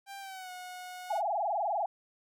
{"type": "tone with pitch glide", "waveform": "sawtooth", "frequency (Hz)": [790, 728.6], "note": ["G5", "F#5"], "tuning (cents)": [13, -27], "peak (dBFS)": -38, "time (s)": [0.06, 1.22], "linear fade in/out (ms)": 50, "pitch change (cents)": -140, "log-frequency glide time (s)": [0.2, 0.51]}
{"type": "tone with vibrato", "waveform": "sine", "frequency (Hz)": 750, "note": "F#5", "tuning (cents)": 23, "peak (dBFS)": -28, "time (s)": [1.1, 1.86], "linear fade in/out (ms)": 5, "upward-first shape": "sine", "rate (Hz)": 20, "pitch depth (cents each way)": 230}
{"effects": []}